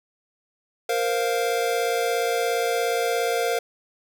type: chord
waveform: square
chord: Bb suspended second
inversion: none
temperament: equal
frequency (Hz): 466.2 / 523.3 / 698.5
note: Bb4 / C5 / F5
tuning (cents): 0 / 0 / 0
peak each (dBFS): -25 / -29 / -27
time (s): 0.89-3.59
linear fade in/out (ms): 5
effects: 9-bit